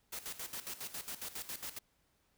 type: noise with tremolo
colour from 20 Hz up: white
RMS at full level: -42 dBFS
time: 0.12-1.79 s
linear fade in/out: 10 ms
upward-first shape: square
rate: 7.3 Hz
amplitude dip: 75%
effects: pink hiss -75 dBFS RMS until 2.37 s